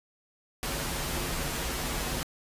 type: noise with comb filter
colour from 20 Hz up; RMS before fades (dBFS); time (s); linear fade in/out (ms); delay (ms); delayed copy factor
pink; -32; 0.63-2.23; 0; 10; -0.6
effects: resampled to 32000 Hz